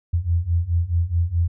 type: beating tone pair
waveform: sine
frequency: 82.9 / 87.6 Hz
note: E2 / F2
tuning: +10 / +6 cents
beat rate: 4.7 Hz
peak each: -22 / -20 dBFS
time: 0.13-1.48 s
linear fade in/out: 10 ms
effects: none